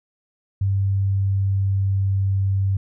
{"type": "tone with pitch glide", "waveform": "sine", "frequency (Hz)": [98, 97.27], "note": ["G2", "G2"], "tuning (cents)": [0, -13], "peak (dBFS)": -17, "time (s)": [0.61, 2.77], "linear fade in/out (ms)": 5, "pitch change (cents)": -13, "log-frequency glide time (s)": [0.72, 2.38], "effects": []}